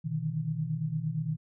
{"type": "tone cluster", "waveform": "sine", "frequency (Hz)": [123.6, 150.7, 159.4], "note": ["B2", "D3", "D#3"], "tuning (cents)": [2, 45, 42], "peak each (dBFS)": [-36, -35, -31], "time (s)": [0.04, 1.37], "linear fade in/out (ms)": 20, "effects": []}